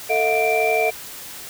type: tone cluster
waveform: sine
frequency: 445.2 / 644 / 716 / 2354 Hz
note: A4 / E5 / F5 / D7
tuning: +20 / -41 / +43 / +3 cents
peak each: -21 dBFS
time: 0.09-0.91 s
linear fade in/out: 20 ms
effects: tanh soft clip ceiling -9 dBFS + white hiss -36 dBFS RMS until 1.49 s